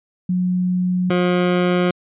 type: tone pair in turn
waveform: sine / 20% pulse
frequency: 181.4 / 178.7 Hz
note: F#3 / F3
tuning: -34 / +40 cents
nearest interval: unison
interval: 26 cents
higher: first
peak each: -16 / -10 dBFS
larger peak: second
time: 0.29-1.1 / 1.1-1.91 s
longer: neither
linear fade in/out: 5 ms
effects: resampled to 8000 Hz